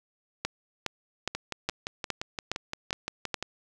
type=two click trains; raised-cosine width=0.2 ms; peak=-11 / -15 dBFS; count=8 / 13; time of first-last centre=0.45-3.343 / 1.35-3.426 s; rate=2.42 / 5.78 Hz; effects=none